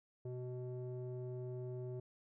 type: tone with low-pass filter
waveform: square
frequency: 125.2 Hz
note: B2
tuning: 24 cents sharp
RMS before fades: -44 dBFS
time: 0.25-2 s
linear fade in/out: 5 ms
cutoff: 480 Hz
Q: 4.4
effects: none